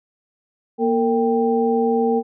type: tone cluster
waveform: sine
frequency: 236 / 455.9 / 787 Hz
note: A#3 / A#4 / G5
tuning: +22 / -39 / +7 cents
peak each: -20 / -18 / -23 dBFS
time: 0.78-2.23 s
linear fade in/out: 50 ms
effects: none